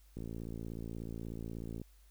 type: click train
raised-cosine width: 3 ms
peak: -30 dBFS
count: 94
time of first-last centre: 0.17-1.816 s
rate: 56.5 Hz
effects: added 50 Hz sine -59 dBFS peak until 2.1 s + white hiss -70 dBFS RMS until 2.1 s